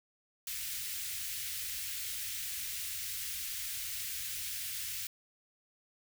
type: band-stop noise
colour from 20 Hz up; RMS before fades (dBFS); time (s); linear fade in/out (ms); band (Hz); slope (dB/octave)
white; -39; 0.47-5.07; 2; 110 to 1800; 24
effects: none